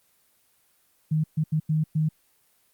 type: tone bursts at uneven times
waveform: sine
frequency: 155.56 Hz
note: D#3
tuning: in tune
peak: -20 dBFS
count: 5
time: 1.11-1.24 / 1.37-1.44 / 1.52-1.6 / 1.69-1.84 / 1.95-2.09 s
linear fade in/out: 10 ms
effects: white hiss -65 dBFS RMS until 2.73 s + Opus 24 kbps